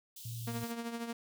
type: high-pass noise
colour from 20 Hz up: white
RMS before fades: -49 dBFS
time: 0.16-0.72 s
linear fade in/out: 5 ms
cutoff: 2900 Hz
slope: 48 dB/octave
type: tone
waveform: sine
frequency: 116.54 Hz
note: A#2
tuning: in tune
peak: -39 dBFS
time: 0.25-0.64 s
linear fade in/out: 5 ms
type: tone with tremolo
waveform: sawtooth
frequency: 233.1 Hz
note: A#3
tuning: in tune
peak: -31 dBFS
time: 0.47-1.13 s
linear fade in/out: 5 ms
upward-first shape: triangle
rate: 13 Hz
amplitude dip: 65%
effects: none